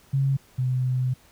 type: tone pair in turn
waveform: sine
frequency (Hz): 136.4 / 127.67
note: C#3 / C3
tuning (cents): -28 / -42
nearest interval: minor second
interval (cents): 114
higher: first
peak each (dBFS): -19 / -21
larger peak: first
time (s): 0.13-0.37 / 0.58-1.14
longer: second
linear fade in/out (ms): 10
effects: pink hiss -56 dBFS RMS until 1.31 s